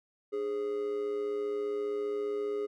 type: tone with amplitude modulation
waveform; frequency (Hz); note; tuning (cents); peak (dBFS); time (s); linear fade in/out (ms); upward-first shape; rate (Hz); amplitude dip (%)
triangle; 414.2; G#4; -5; -26; 0.32-2.67; 20; sine; 115; 55
effects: none